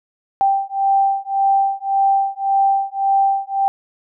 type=beating tone pair; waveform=sine; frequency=784 / 785.8 Hz; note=G5 / G5; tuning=0 / +4 cents; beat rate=1.8 Hz; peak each=-17 dBFS; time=0.41-3.68 s; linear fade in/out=0 ms; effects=none